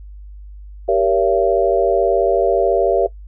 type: chord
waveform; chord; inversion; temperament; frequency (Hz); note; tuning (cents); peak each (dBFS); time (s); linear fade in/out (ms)
sine; G diminished seventh; none; just; 392 / 470.4 / 564.5 / 677.4; G4 / Bb4 / Db5 / Fb5; 0 / +16 / +31 / +47; -18; 0.88-3.07; 10
effects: noise-tail reverb RT60 0.1 s tail -18 dB re dry + added 50 Hz sine -33 dBFS peak until 3.27 s